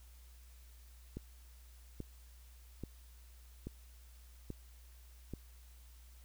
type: click train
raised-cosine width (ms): 3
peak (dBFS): -29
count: 6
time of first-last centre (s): 1.17-5.337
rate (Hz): 1.2
effects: added 60 Hz sine -55 dBFS peak until 6.24 s + white hiss -66 dBFS RMS until 6.24 s